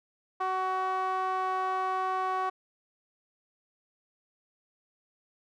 sawtooth tone with band-pass filter, 375.1 Hz, F#4, 24 cents sharp, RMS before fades -30 dBFS, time 0.4-2.5 s, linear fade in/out 10 ms, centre 970 Hz, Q 7.6, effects none

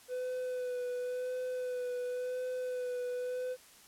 triangle tone with vibrato, 500 Hz, B4, 21 cents sharp, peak -32 dBFS, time 0.08-3.57 s, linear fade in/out 50 ms, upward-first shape sine, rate 0.93 Hz, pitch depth 21 cents each way, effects white hiss -58 dBFS RMS until 3.87 s + low-pass 12000 Hz 12 dB/octave

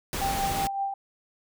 pink noise, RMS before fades -31 dBFS, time 0.13-0.67 s, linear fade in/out 0 ms
sine tone with tremolo, 788 Hz, G5, 9 cents sharp, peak -24 dBFS, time 0.21-0.94 s, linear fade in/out 5 ms, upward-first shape triangle, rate 5.3 Hz, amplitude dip 55%
effects none

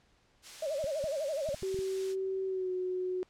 blue noise, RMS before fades -41 dBFS, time 0.42-2.16 s, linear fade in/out 50 ms
sine tone with vibrato, 590 Hz, D5, 8 cents sharp, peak -31 dBFS, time 0.62-1.55 s, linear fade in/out 5 ms, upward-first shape sine, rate 12 Hz, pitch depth 160 cents each way
clicks, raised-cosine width 5 ms, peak -32 dBFS, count 7, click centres 0.842 / 1.041 / 1.489 / 1.544 / 1.625 / 1.744 / 1.79 s
sine tone with pitch glide, 382 to 367.3 Hz, G4 to F#4, -45 to -13 cents, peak -31 dBFS, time 1.63-3.23 s, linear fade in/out 0 ms, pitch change -68 cents, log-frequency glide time 2.46-2.71 s
effects pink hiss -68 dBFS RMS until 3.29 s + low-pass 6000 Hz 12 dB/octave

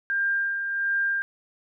sine tone with tremolo, 1597 Hz, G6, 32 cents sharp, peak -21 dBFS, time 0.1-1.22 s, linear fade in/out 0 ms, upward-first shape sine, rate 1.4 Hz, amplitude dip 45%, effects none

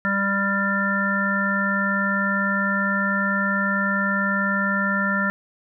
harmonic tone, 197.8 Hz, G3, 16 cents sharp, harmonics 1 / 3 / 5 / 7 / 9, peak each -24 / -31 / -33 / -24 / -24 dBFS, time 0.05-5.3 s, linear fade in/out 0 ms, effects none

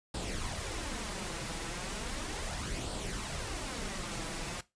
pink noise with flanger, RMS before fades -38 dBFS, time 0.14-4.61 s, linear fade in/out 5 ms, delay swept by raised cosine 0.23 to 6.13 ms, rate 0.36 Hz, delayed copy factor +0.5, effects noise-tail reverb RT60 0.2 s tail -17 dB re dry + resampled to 22050 Hz

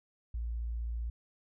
sine tone, 57.7 Hz, A#1, 17 cents flat, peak -33 dBFS, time 0.34-1.1 s, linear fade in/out 5 ms, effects none

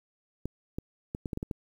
clicks, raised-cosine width 3 ms, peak -20 dBFS, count 8, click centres 0.456 / 0.785 / 1.149 / 1.258 / 1.332 / 1.374 / 1.429 / 1.512 s, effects 9-bit

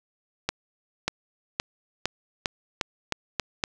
accelerating click train, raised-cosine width 0.2 ms, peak -7 dBFS, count 9, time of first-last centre 0.49-3.638 s, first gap 590 ms, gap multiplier 0.88, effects none

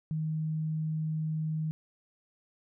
sine tone, 156.8 Hz, D#3, 14 cents sharp, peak -29 dBFS, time 0.11-1.71 s, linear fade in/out 0 ms, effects none

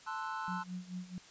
triangle chord, F# half-diminished seventh, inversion first, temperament equal, 880 / 1046.5 / 1318.5 / 1480 Hz, A5 / C6 / E6 / F#6, 0 / 0 / 0 / 0 cents, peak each -39 / -41 / -41 / -42 dBFS, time 0.06-0.64 s, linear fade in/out 20 ms
sine tone with tremolo, 181.5 Hz, F#3, 33 cents flat, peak -37 dBFS, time 0.48-1.18 s, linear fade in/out 0 ms, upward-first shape sine, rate 4.6 Hz, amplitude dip 85%
effects white hiss -57 dBFS RMS until 1.3 s + resampled to 16000 Hz

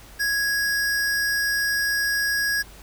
square tone pair together, 1661.2 / 5588 Hz, G#6 / F8, 0 / 0 cents, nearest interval octave + major sixth, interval 2100 cents, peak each -22 / -31 dBFS, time 0.19-2.63 s, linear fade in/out 20 ms, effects added 50 Hz sine -46 dBFS peak until 2.82 s + pink hiss -47 dBFS RMS until 2.82 s

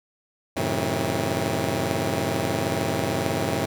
10% pulse chord, F# diminished seventh, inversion none, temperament just, 92.5 / 111 / 133.2 / 159.84 Hz, F#2 / A2 / C3 / Eb3, 0 / +16 / +31 / +47 cents, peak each -21 dBFS, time 0.56-3.66 s, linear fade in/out 10 ms, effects none

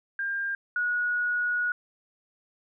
sine tone pair in turn, 1600 / 1456.2 Hz, G6 / F#6, +35 / -28 cents, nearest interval major second, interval 163 cents, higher first, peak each -27 / -24 dBFS, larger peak second, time 0.19-0.55 / 0.76-1.72 s, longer second, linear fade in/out 2 ms, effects none

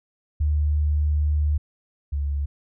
sine tone pair in turn, 74.7 / 71.32 Hz, D2 / C#2, +30 / +50 cents, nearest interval minor second, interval 80 cents, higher first, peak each -18 / -22 dBFS, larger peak first, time 0.4-1.58 / 2.12-2.46 s, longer first, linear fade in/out 10 ms, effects none

